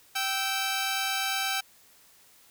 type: tone pair together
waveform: 10% pulse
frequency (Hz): 777.5 / 1312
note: G5 / E6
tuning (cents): -14 / -9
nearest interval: major sixth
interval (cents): 905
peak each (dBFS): -20 / -25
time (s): 0.15-1.61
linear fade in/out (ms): 10
effects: white hiss -58 dBFS RMS until 2.5 s